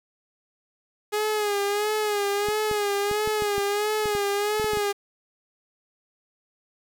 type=tone with vibrato; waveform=sawtooth; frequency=415.3 Hz; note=G#4; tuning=in tune; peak=-19 dBFS; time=1.12-4.93 s; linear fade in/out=20 ms; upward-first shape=sine; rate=1.5 Hz; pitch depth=58 cents each way
type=clicks; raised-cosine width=3 ms; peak=-22 dBFS; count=12; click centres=2.486 / 2.713 / 3.113 / 3.275 / 3.422 / 3.581 / 4.057 / 4.151 / 4.598 / 4.644 / 4.734 / 4.772 s
effects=8-bit